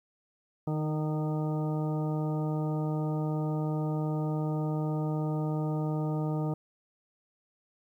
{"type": "harmonic tone with a mistuned harmonic", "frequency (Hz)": 153.6, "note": "D#3", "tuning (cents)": -22, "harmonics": [1, 2, 3, 4, 5, 6, 8], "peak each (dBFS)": [-29, -35, -39, -41, -43, -45, -47], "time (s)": [0.67, 6.54], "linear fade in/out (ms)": 5, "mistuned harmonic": 2, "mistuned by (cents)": 15, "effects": ["11-bit"]}